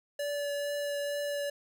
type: tone with vibrato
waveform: square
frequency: 576 Hz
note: D5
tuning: 34 cents flat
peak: -32 dBFS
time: 0.19-1.5 s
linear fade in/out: 5 ms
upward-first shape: triangle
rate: 2.2 Hz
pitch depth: 12 cents each way
effects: none